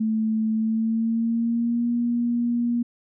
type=tone with pitch glide; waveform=sine; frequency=219.6 to 238.1 Hz; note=A3 to A#3; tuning=-3 to +37 cents; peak=-20 dBFS; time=0-2.83 s; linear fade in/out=10 ms; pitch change=+140 cents; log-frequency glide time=0.53-1.89 s; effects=none